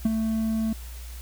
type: tone with ADSR envelope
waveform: triangle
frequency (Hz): 221.4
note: A3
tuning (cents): +11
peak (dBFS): -14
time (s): 0.05-0.73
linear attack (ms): 5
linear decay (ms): 24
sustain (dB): -7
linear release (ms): 4
effects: added 60 Hz sine -36 dBFS peak until 1.21 s + white hiss -47 dBFS RMS until 1.21 s